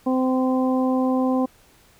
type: harmonic tone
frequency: 258.2 Hz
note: C4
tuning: 23 cents flat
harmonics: 1 / 2 / 3 / 4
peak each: -19 / -25 / -29 / -31 dBFS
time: 0.06-1.46 s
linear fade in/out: 10 ms
effects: pink hiss -55 dBFS RMS until 1.99 s